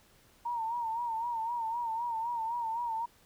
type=tone with vibrato; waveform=sine; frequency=925 Hz; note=A#5; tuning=14 cents flat; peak=-31 dBFS; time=0.45-3.06 s; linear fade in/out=10 ms; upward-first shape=sine; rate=3.9 Hz; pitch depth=74 cents each way; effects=pink hiss -63 dBFS RMS until 3.25 s